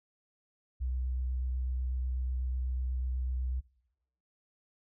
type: tone with vibrato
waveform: sine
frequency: 63.3 Hz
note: B1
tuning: 43 cents sharp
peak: -30 dBFS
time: 0.8-3.61 s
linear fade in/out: 20 ms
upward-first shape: square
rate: 8.1 Hz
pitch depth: 11 cents each way
effects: noise-tail reverb RT60 0.9 s tail -23 dB re dry